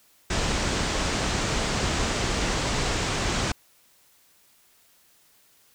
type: low-pass noise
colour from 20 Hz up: pink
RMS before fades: -26 dBFS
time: 0.3-3.52 s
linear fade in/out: 5 ms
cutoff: 8000 Hz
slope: 48 dB/octave
effects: white hiss -60 dBFS RMS until 5.74 s